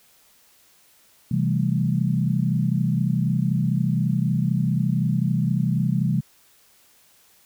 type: chord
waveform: sine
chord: A minor seventh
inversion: first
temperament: equal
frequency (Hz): 130.81 / 164.81 / 196 / 220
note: C3 / E3 / G3 / A3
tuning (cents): 0 / 0 / 0 / 0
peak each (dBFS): -23 / -23 / -25 / -29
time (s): 1.31-6.21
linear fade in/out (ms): 5
effects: white hiss -57 dBFS RMS until 7.45 s